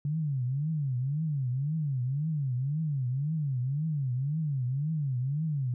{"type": "tone with vibrato", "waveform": "sine", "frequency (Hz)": 140.7, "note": "C#3", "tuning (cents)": 26, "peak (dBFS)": -27, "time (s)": [0.05, 5.74], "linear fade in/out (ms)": 2, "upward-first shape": "triangle", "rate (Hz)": 1.9, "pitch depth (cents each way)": 260, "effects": []}